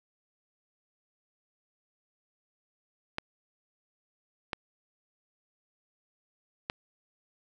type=clicks; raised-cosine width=0.3 ms; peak=-15 dBFS; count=3; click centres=3.184 / 4.532 / 6.699 s; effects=none